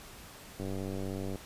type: click train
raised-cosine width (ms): 2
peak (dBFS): -25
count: 74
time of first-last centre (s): 0.6-1.357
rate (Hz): 96.4
effects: pink hiss -50 dBFS RMS until 1.45 s + resampled to 32000 Hz